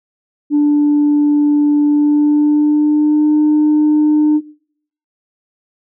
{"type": "tone with pitch glide", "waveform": "sine", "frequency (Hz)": [293.7, 302.3], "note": ["D4", "D#4"], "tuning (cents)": [0, -50], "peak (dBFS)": -7, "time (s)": [0.5, 4.41], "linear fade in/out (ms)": 50, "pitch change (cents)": 50, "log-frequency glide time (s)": [1.86, 3.35], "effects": ["noise-tail reverb RT60 0.7 s tail -24 dB re dry", "tanh soft clip ceiling -6 dBFS"]}